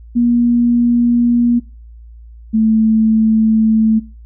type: tone pair in turn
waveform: sine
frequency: 238.8 / 220.3 Hz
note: A#3 / A3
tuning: +42 / +2 cents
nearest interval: minor second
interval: 140 cents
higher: first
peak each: -9 dBFS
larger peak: neither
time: 0.15-1.6 / 2.53-4 s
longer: second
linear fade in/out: 20 ms
effects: noise-tail reverb RT60 0.4 s tail -24 dB re dry + added 57 Hz sine -34 dBFS peak until 4.25 s